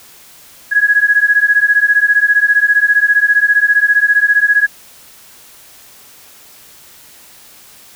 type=beating tone pair; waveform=sine; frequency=1661.2 / 1676.2 Hz; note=G#6 / G#6; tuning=0 / +16 cents; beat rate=15 Hz; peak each=-11 dBFS; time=0.71-4.67 s; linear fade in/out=20 ms; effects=white hiss -41 dBFS RMS until 7.95 s